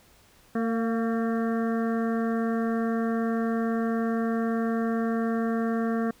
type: harmonic tone with a mistuned harmonic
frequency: 227.2 Hz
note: A#3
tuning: 44 cents flat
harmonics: 1 / 2 / 3 / 5 / 6 / 7 / 8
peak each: -25 / -31 / -35 / -39 / -41 / -42 / -43 dBFS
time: 0.55-6.11 s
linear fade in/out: 5 ms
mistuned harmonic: 3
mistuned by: +30 cents
effects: pink hiss -58 dBFS RMS until 6.2 s